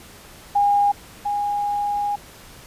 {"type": "tone pair in turn", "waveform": "sine", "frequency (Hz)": [813, 819.6], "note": ["G#5", "G#5"], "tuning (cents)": [-37, -23], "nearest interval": "unison", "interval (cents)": 14, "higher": "second", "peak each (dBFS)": [-14, -20], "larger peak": "first", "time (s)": [[0.55, 0.92], [1.25, 2.16]], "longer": "second", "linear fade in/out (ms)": 10, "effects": ["pink hiss -44 dBFS RMS until 2.66 s", "resampled to 32000 Hz"]}